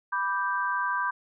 sine chord, G major, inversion first, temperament equal, 987.8 / 1174.7 / 1568 Hz, B5 / D6 / G6, 0 / 0 / 0 cents, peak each -29 / -31 / -29 dBFS, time 0.12-1.11 s, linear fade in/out 10 ms, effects none

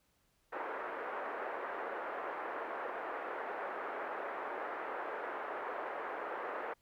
pink band-pass noise, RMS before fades -41 dBFS, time 0.52-6.74 s, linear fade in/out 10 ms, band 420 to 1700 Hz, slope 24 dB/octave, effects pink hiss -75 dBFS RMS until 6.81 s

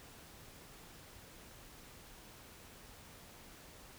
silence, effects pink hiss -56 dBFS RMS until 3.98 s

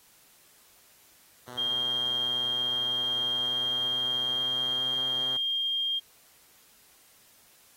5% pulse tone with pitch glide, 123.47 to 128.12 Hz, B2 to C3, 0 to -36 cents, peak -31 dBFS, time 1.48-5.37 s, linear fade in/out 0 ms, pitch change +64 cents, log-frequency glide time 3.32-5.04 s
sine tone, 3212 Hz, G7, 41 cents sharp, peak -26 dBFS, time 1.57-6 s, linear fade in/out 20 ms
effects white hiss -59 dBFS RMS until 7.76 s + AAC 48 kbps

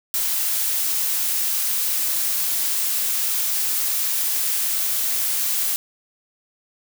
blue noise, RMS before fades -22 dBFS, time 0.14-5.76 s, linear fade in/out 0 ms, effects none

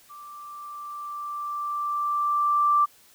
sine tone with level ramp, 1174.7 Hz, D6, in tune, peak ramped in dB -41 to -16 dBFS, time 0.09-2.86 s, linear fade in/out 20 ms, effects white hiss -56 dBFS RMS until 3.14 s

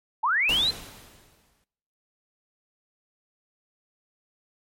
sine linear sweep, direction up, 830.6 to 4186 Hz, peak -20 dBFS, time 0.23-0.71 s, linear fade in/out 10 ms
pink noise with exponential decay, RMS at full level -31 dBFS, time 0.49-1.64 s, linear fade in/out 1 ms, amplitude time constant 250 ms
effects noise-tail reverb RT60 1.0 s tail -23 dB re dry + MP3 64 kbps

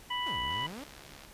harmonic tone, 987.8 Hz, B5, in tune, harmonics 1 / 2 / 3, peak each -34 / -38 / -35 dBFS, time 0.1-0.67 s, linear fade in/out 10 ms
sawtooth exponential two-way sweep, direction down then up, 404 to 54.3 to 307.3 Hz, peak -37 dBFS, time 0.26-0.84 s, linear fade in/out 5 ms, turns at 0.4 s
click train, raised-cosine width 0.2 ms, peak -32 dBFS, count 53, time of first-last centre 0.51-1.25 s, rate 70.3 Hz
effects pink hiss -53 dBFS RMS until 1.33 s + resampled to 32000 Hz

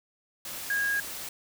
sine tone in noise, 1639 Hz, G#6, 23 cents flat, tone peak -25 dBFS, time 0.7-1 s, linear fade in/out 2 ms, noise white, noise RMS -38 dBFS, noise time 0.45-1.29 s, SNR +10 dB, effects none

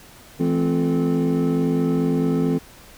triangle tone cluster, 166.1 / 215.2 / 260 / 348.5 / 434.1 Hz, E3 / A3 / C4 / F4 / A4, +13 / -38 / -11 / -4 / -23 cents, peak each -20 / -28 / -19 / -27 / -24 dBFS, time 0.39-2.59 s, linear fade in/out 20 ms, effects pink hiss -46 dBFS RMS until 2.97 s

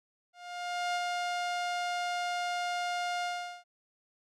sawtooth tone with ADSR envelope, 708 Hz, F5, 23 cents sharp, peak -25 dBFS, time 0.33-3.64 s, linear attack 620 ms, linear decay 41 ms, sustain -2 dB, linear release 400 ms, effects low-pass 6000 Hz 12 dB/octave

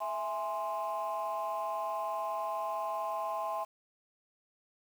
sine chord, E augmented, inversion none, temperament equal, 659.3 / 830.6 / 1046.5 Hz, E5 / G#5 / B#5, 0 / 0 / 0 cents, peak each -36 / -36 / -35 dBFS, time 0-3.65 s, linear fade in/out 20 ms, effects tanh soft clip ceiling -27 dBFS + 9-bit

